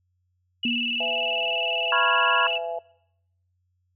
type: tone with vibrato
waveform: sine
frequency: 2781 Hz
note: F7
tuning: 8 cents flat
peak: -24 dBFS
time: 0.63-2.58 s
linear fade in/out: 5 ms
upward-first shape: square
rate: 20 Hz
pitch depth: 76 cents each way
type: tone with exponential decay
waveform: sine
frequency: 238.6 Hz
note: A#3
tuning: 41 cents sharp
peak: -23 dBFS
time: 0.65-1.57 s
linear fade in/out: 2 ms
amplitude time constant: 200 ms
type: harmonic tone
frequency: 167.7 Hz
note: E3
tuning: 30 cents sharp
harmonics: 3 / 4 / 5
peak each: -34 / -29 / -36 dBFS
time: 1-2.79 s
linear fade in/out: 5 ms
type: chord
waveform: sine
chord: C# dominant seventh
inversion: third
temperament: equal with one note detuned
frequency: 987.8 / 1093.5 / 1396.9 / 1661.2 Hz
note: B5 / C#6 / E#6 / G#6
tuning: 0 / -24 / 0 / 0 cents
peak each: -25 dBFS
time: 1.92-2.47 s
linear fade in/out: 2 ms
effects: noise-tail reverb RT60 0.8 s tail -23 dB re dry + added 90 Hz sine -68 dBFS peak until 3.95 s